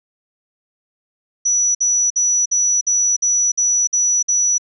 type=tone bursts; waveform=sine; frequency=5900 Hz; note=F#8; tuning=6 cents flat; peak=-13 dBFS; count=9; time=1.45-4.582 s; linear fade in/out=10 ms; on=300 ms; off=54 ms; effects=none